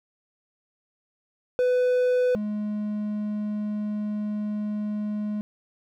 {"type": "tone pair in turn", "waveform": "triangle", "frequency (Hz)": [499.4, 210], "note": ["B4", "G#3"], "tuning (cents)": [19, 19], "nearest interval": "octave + minor third", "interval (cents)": 1500, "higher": "first", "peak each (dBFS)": [-17, -24], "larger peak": "first", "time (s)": [[1.59, 2.35], [2.35, 5.41]], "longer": "second", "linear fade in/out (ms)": 0, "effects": []}